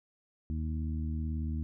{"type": "harmonic tone", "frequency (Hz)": 78.3, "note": "D#2", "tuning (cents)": 11, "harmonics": [1, 2, 3, 4], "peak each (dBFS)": [-32, -41, -39, -47], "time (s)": [0.5, 1.63], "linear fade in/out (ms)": 0, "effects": []}